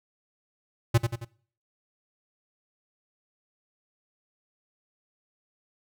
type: tone with echo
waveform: square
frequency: 116.54 Hz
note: A#2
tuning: in tune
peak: -17 dBFS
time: 0.94-0.98 s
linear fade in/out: 10 ms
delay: 90 ms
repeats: 3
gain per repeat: -6 dB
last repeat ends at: 1.25 s
effects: noise-tail reverb RT60 0.5 s tail -21 dB re dry